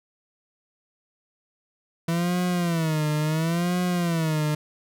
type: tone with vibrato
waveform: 40% pulse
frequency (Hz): 164.81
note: E3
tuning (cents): 0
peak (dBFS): -21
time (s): 2.08-4.55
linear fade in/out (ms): 5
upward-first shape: sine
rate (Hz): 0.72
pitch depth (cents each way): 150
effects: none